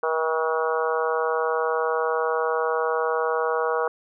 harmonic tone, 160 Hz, D#3, 49 cents sharp, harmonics 3 / 4 / 5 / 6 / 7 / 8 / 9, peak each -24 / -30 / -31 / -32 / -29 / -32 / -32 dBFS, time 0.03-3.88 s, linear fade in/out 2 ms, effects none

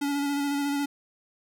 square tone with vibrato, 284.1 Hz, C#4, 43 cents sharp, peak -26 dBFS, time 0.01-0.86 s, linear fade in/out 10 ms, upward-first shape square, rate 14 Hz, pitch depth 17 cents each way, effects none

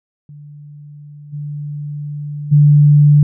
sine tone with level steps, 146.83 Hz, D3, in tune, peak -33 / -22 / -5 dBFS, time 0.29-3.23 s, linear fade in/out 2 ms, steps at 1.32 / 2.51 s, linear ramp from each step 20 ms, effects none

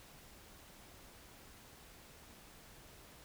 silence, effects pink hiss -58 dBFS RMS until 3.24 s

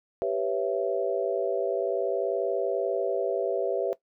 sine chord, C# half-diminished seventh, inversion second, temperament equal with one note detuned, 392 / 493.9 / 554.4 / 665.8 Hz, G4 / B4 / C#5 / E5, 0 / 0 / 0 / +17 cents, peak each -30 dBFS, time 0.22-3.93 s, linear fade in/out 0 ms, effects noise-tail reverb RT60 0.1 s tail -17 dB re dry

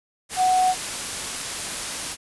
sine tone in noise, 741 Hz, F#5, 2 cents sharp, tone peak -16 dBFS, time 0.36-0.75 s, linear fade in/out 50 ms, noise white, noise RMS -29 dBFS, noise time 0.29-2.17 s, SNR +10 dB, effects resampled to 24000 Hz

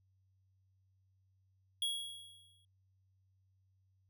square tone with exponential decay, 3322 Hz, G#7, in tune, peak -32 dBFS, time 1.82-2.65 s, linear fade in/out 2 ms, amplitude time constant 180 ms, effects added 95 Hz sine -70 dBFS peak until 4.09 s

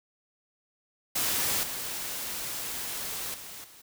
white noise with level steps, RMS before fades -28 / -35 / -43 / -52 dBFS, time 1.15-3.82 s, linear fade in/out 10 ms, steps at 1.63 / 3.34 / 3.64 s, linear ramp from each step 2 ms, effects none

